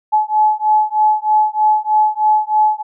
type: beating tone pair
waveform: sine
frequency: 854 / 857.2 Hz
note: G#5 / A5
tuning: +48 / -45 cents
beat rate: 3.2 Hz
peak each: -14 dBFS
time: 0.12-2.83 s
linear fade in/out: 20 ms
effects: none